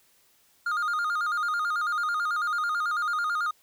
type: tone with vibrato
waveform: triangle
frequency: 1320 Hz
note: E6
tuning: 2 cents sharp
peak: -23 dBFS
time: 0.66-3.51 s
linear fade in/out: 5 ms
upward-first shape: square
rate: 9.1 Hz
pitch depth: 110 cents each way
effects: white hiss -63 dBFS RMS until 3.62 s